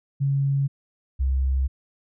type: tone pair in turn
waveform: sine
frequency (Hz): 138.59 / 66.24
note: C#3 / C2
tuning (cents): 0 / +22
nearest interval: octave + minor second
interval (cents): 1278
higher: first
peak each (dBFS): -19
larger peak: neither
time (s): 0.2-0.68 / 1.19-1.68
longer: second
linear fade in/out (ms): 20
effects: none